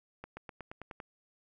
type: accelerating click train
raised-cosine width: 0.5 ms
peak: -28 dBFS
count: 8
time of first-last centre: 0.24-1.002 s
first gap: 130 ms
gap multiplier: 0.94
effects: none